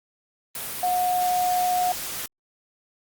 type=tone in noise; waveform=sine; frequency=724 Hz; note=F#5; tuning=38 cents flat; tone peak=-20 dBFS; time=0.83-1.92 s; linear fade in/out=2 ms; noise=white; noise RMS=-32 dBFS; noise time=0.55-2.26 s; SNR=+9 dB; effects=Opus 32 kbps